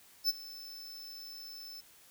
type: tone with ADSR envelope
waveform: square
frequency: 5274 Hz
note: E8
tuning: in tune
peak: -25 dBFS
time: 0.24-1.81 s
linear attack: 50 ms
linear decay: 27 ms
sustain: -20 dB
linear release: 11 ms
effects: white hiss -60 dBFS RMS until 2.1 s